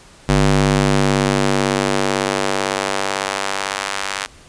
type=tone with high-pass filter sweep; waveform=square; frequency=49 Hz; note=G1; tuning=in tune; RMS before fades=-18 dBFS; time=0.28-4.27 s; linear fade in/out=20 ms; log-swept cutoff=100 to 1300 Hz; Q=0.77; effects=pink hiss -45 dBFS RMS until 4.48 s + resampled to 22050 Hz